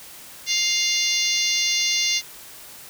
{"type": "harmonic tone with a mistuned harmonic", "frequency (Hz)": 701, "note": "F5", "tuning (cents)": 6, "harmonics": [3, 4, 5, 6, 7, 8, 9], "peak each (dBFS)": [-27, -27, -27, -27, -27, -27, -27], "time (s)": [0.46, 2.22], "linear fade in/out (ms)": 50, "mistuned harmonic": 7, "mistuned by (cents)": -43, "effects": ["white hiss -42 dBFS RMS until 2.89 s"]}